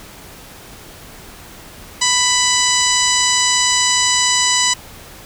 harmonic tone with a mistuned harmonic, 993 Hz, B5, 9 cents sharp, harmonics 1 / 2 / 3 / 4 / 5 / 6 / 7 / 8, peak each -21 / -21 / -21 / -21 / -21 / -21 / -21 / -21 dBFS, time 2.01-4.74 s, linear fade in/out 10 ms, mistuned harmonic 7, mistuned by +29 cents, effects pink hiss -38 dBFS RMS until 5.25 s

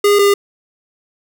square tone pair in turn, 408.8 / 403.2 Hz, G#4 / G4, -27 / +49 cents, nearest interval unison, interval 24 cents, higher first, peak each -9 dBFS, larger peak neither, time 0.04-0.19 / 0.19-0.34 s, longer neither, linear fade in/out 5 ms, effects none

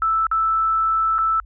sine tone with dropouts, 1318.5 Hz, E6, in tune, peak -16 dBFS, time 0.02-1.4 s, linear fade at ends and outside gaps 1 ms, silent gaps 0.268-0.314 / 1.183-1.188 s, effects added 50 Hz sine -40 dBFS peak until 1.45 s

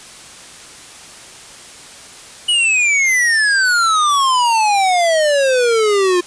square exponential sweep, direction down, 2960 to 349.2 Hz, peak -12 dBFS, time 2.48-6.21 s, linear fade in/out 10 ms, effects white hiss -37 dBFS RMS until 6.26 s + resampled to 22050 Hz

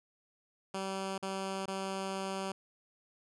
10% pulse tone with dropouts, 192.6 Hz, G3, 30 cents flat, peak -27 dBFS, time 0.74-2.52 s, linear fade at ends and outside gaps 5 ms, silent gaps 1.18-1.226 / 1.658-1.679 s, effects resampled to 24000 Hz

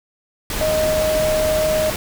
sine tone in noise, 622.3 Hz, D#5, in tune, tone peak -16 dBFS, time 0.61-1.9 s, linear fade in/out 2 ms, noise pink, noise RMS -24 dBFS, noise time 0.5-1.96 s, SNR +5 dB, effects none

